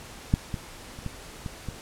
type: clicks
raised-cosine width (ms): 5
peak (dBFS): -7 / -17 / -28 / -19 / -20 / -20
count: 6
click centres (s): 0.339 / 0.542 / 0.989 / 1.063 / 1.462 / 1.687
effects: pink hiss -44 dBFS RMS until 1.81 s + low-pass 11000 Hz 12 dB/octave